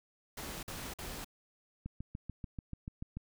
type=noise bursts; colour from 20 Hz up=pink; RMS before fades=-43 dBFS; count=3; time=0.37-1.246 s; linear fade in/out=5 ms; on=260 ms; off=48 ms
type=click train; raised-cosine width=5 ms; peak=-28 dBFS; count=10; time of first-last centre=1.86-3.17 s; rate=6.87 Hz
effects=none